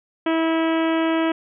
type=harmonic tone; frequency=325.1 Hz; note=E4; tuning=24 cents flat; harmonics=1 / 2 / 3 / 4 / 5 / 6 / 7 / 8 / 9 / 10; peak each=-19 / -25 / -29 / -31 / -33 / -35 / -36 / -37 / -38 / -39 dBFS; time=0.26-1.32 s; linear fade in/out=5 ms; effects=none